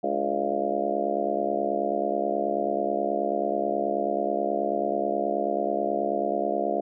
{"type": "harmonic tone with a mistuned harmonic", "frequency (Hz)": 69.3, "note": "C#2", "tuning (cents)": 0, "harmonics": [3, 4, 5, 6, 7, 8, 9, 10], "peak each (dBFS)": [-35, -35, -33, -32, -36, -33, -30, -28], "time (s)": [0.03, 6.81], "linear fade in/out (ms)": 10, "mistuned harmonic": 4, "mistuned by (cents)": 91, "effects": []}